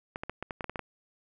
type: clicks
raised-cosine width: 0.5 ms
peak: -20 dBFS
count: 10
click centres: 0.159 / 0.235 / 0.296 / 0.426 / 0.508 / 0.608 / 0.643 / 0.696 / 0.758 / 0.793 s
effects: none